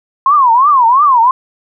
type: tone with vibrato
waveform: sine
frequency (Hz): 1045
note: C6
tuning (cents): -2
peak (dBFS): -5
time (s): 0.26-1.31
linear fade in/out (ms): 2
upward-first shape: triangle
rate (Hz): 2.9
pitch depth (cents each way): 280
effects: none